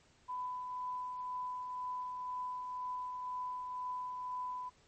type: tone with tremolo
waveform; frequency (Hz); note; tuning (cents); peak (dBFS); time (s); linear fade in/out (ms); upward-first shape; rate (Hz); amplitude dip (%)
sine; 1000; B5; +21; -36; 0.28-4.7; 20; triangle; 2; 35
effects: pink hiss -67 dBFS RMS until 4.87 s + MP3 32 kbps